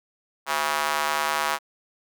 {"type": "tone with high-pass filter", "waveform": "square", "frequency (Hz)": 74.6, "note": "D2", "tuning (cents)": 28, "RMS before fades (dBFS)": -25, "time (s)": [0.46, 1.59], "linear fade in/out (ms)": 50, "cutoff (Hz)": 990, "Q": 1.8, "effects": []}